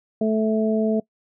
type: harmonic tone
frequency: 218.5 Hz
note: A3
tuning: 12 cents flat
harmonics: 1 / 2 / 3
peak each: -20 / -23 / -25 dBFS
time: 0.21-1 s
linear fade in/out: 5 ms
effects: noise-tail reverb RT60 0.1 s tail -23 dB re dry